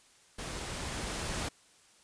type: noise with level ramp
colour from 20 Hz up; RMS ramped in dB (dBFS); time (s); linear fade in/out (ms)
pink; -40 to -35; 0.38-1.49; 10
effects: white hiss -62 dBFS RMS until 2.03 s + resampled to 22050 Hz